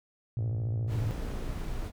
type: tone with vibrato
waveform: sine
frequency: 110.6 Hz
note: A2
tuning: 9 cents sharp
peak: -28 dBFS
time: 0.37-1.11 s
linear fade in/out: 0 ms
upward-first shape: square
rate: 14 Hz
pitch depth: 130 cents each way
type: click train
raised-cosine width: 2 ms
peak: -31 dBFS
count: 64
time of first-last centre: 0.39-1.495 s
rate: 57 Hz
type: noise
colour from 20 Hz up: brown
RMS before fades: -35 dBFS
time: 0.87-1.92 s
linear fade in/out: 50 ms
effects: none